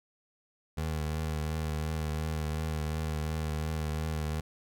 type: tone with vibrato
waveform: 25% pulse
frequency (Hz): 77.78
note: D#2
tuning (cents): 0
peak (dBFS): -27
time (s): 0.77-4.41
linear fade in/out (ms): 10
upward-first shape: triangle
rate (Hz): 2.8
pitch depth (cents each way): 40
effects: none